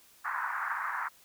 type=band-pass noise; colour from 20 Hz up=pink; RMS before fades=-34 dBFS; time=0.24-1.09 s; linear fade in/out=20 ms; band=920 to 1800 Hz; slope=48 dB/octave; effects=white hiss -60 dBFS RMS until 1.24 s